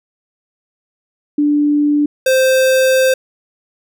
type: tone pair in turn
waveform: sine / square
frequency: 293.7 / 522.2 Hz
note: D4 / C5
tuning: 0 / -3 cents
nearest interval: minor seventh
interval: 997 cents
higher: second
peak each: -10 / -10 dBFS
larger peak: neither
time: 1.38-2.06 / 2.26-3.14 s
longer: second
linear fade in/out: 5 ms
effects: none